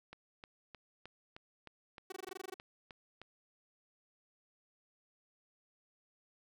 click train, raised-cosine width 0.3 ms, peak -33 dBFS, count 11, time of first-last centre 0.13-3.216 s, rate 3.24 Hz
sawtooth tone bursts, 377.4 Hz, F#4, 34 cents sharp, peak -38 dBFS, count 11, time 2.1-2.542 s, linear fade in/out 5 ms, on 22 ms, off 20 ms
effects none

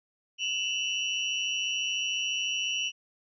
sine tone cluster, 2635 / 2769 / 2963 / 5740 Hz, E7 / F7 / F#7 / F8, -1 / -15 / +2 / +47 cents, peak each -35 / -35 / -30 / -38 dBFS, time 0.38-2.92 s, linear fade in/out 50 ms, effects none

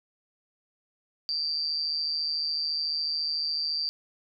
sine tone with amplitude modulation, 4699 Hz, D8, in tune, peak -23 dBFS, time 1.29-3.89 s, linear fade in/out 0 ms, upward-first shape sine, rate 154 Hz, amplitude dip 80%, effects none

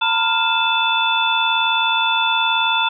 sine tone cluster, 909 / 988 / 1398 / 2629 / 3494 Hz, A#5 / B5 / F6 / E7 / A7, -44 / 0 / +1 / -5 / -13 cents, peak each -20 / -25 / -22 / -22 / -20 dBFS, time 0.01-2.89 s, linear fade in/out 10 ms, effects none

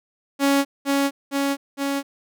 sawtooth tone with echo, 278.4 Hz, C#4, 8 cents sharp, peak -12 dBFS, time 0.39-0.65 s, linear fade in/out 50 ms, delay 460 ms, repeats 3, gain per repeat -2 dB, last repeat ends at 2.03 s, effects none

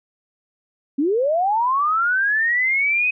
sine linear sweep, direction up, 260.6 to 2540 Hz, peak -16 dBFS, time 0.98-3.11 s, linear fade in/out 10 ms, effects none

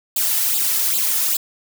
blue noise with flanger, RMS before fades -19 dBFS, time 0.16-1.37 s, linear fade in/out 5 ms, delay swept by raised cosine 0.25 to 2.35 ms, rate 2.5 Hz, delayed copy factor +0.95, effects none

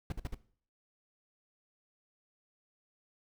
brown noise bursts, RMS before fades -36 dBFS, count 4, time 0.1-0.345 s, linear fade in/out 2 ms, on 23 ms, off 51 ms, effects noise-tail reverb RT60 0.5 s tail -17 dB re dry

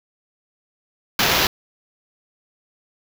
violet noise with sample-and-hold, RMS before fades -18 dBFS, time 1.19-1.47 s, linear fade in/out 2 ms, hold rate 8820 Hz, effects none

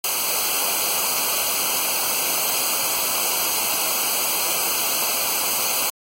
white noise with comb filter, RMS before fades -22 dBFS, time 0.04-5.9 s, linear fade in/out 2 ms, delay 0.55 ms, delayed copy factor -0.95, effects AAC 48 kbps

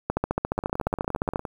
two click trains, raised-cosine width 1 ms, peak -9 / -16 dBFS, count 19 / 16, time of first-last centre 0.1-1.359 / 0.58-1.452 s, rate 14.3 / 17.2 Hz, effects 8-bit

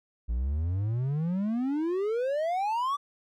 triangle exponential sweep, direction up, 55 to 1174.7 Hz, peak -24 dBFS, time 0.28-2.97 s, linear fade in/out 20 ms, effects none

